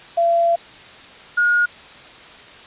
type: tone pair in turn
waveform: sine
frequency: 680 / 1436.7 Hz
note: F5 / F6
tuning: -46 / +49 cents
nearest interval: octave + minor second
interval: 1295 cents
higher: second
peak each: -13 dBFS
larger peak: neither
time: 0.17-0.56 / 1.37-1.66 s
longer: first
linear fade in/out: 10 ms
effects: white hiss -41 dBFS RMS until 2.66 s + resampled to 8000 Hz